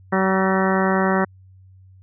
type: harmonic tone with a mistuned harmonic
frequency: 190 Hz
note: F#3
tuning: 46 cents sharp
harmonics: 1 / 2 / 3 / 4 / 5 / 6 / 7 / 8 / 9 / 10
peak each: -20 / -23 / -25 / -26 / -27 / -28 / -28 / -29 / -30 / -30 dBFS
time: 0.12-1.25 s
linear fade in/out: 10 ms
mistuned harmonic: 9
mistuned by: +65 cents
effects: added 94 Hz sine -45 dBFS peak until 2.02 s